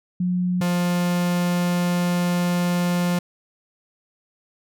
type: tone pair in turn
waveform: sine / 45% pulse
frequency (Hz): 180 / 176.09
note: F#3 / F3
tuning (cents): -47 / +15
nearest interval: unison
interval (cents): 38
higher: first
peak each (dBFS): -19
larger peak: neither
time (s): 0.2-0.61 / 0.61-3.19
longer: second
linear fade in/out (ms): 5
effects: none